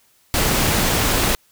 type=noise; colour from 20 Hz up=pink; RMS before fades=-18 dBFS; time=0.34-1.35 s; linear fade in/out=0 ms; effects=white hiss -58 dBFS RMS until 1.51 s